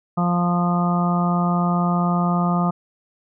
harmonic tone, 175.2 Hz, F3, 6 cents sharp, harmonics 1 / 2 / 3 / 4 / 5 / 6 / 7, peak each -18 / -32 / -34 / -26 / -30 / -31 / -26 dBFS, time 0.17-2.71 s, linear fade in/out 10 ms, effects none

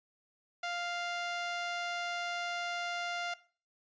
sawtooth tone with band-pass filter, 698.5 Hz, F5, in tune, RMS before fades -37 dBFS, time 0.63-3.34 s, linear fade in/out 5 ms, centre 2200 Hz, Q 0.56, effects noise-tail reverb RT60 0.4 s tail -18 dB re dry + resampled to 16000 Hz

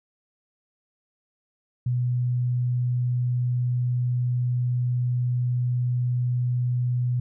sine tone, 123.47 Hz, B2, in tune, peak -21 dBFS, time 1.86-7.2 s, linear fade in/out 5 ms, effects none

